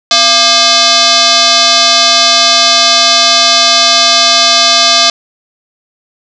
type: tone with frequency modulation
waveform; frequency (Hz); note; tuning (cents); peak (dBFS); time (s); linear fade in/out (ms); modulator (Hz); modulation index
sine; 257.3; C4; -29; -4; 0.11-5.1; 2; 939; 5.7
effects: none